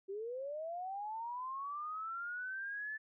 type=linear sweep; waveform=sine; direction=up; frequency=377.2 to 1755 Hz; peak=-39 dBFS; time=0.08-2.98 s; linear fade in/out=20 ms; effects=none